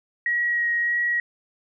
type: tone with vibrato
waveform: sine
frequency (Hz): 1900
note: A#6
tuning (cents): +33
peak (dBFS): -20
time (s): 0.26-1.2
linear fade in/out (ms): 2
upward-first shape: sine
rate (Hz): 1.6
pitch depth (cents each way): 12
effects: none